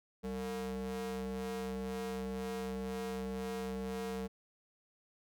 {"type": "ring-modulated tone", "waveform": "45% pulse", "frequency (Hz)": 130, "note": "C3", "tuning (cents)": -11, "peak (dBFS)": -34, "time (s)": [0.23, 4.28], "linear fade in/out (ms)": 20, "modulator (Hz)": 324, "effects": []}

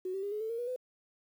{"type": "tone with pitch steps", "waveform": "sine", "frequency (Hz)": [370, 386.8, 404.4, 422.8, 442, 462.1, 483.2, 505.1], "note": ["F#4", "G4", "G#4", "G#4", "A4", "A#4", "B4", "B4"], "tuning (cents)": [0, -23, -46, 31, 8, -15, -38, 39], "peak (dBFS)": -33, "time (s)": [0.05, 0.762], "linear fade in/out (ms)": 5, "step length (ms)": 89, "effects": ["10-bit"]}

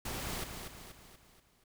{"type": "noise with echo", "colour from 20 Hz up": "pink", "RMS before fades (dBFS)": -39, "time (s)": [0.05, 0.44], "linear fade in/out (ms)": 5, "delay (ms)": 240, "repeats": 5, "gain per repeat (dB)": -6, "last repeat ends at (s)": 1.64, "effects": []}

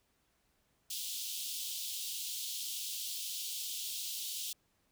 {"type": "high-pass noise", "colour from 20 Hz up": "pink", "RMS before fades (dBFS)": -40, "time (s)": [0.9, 4.53], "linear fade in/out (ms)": 5, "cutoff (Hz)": 3000, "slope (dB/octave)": 48, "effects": ["pink hiss -75 dBFS RMS until 4.91 s"]}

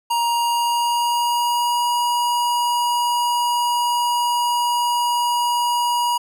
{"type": "tone with pitch glide", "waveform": "square", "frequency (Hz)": [942, 961.2], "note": ["A#5", "B5"], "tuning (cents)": [18, -47], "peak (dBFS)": -18, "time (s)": [0.1, 6.18], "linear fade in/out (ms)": 10, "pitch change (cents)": 35, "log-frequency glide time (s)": [0.25, 1.86], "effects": []}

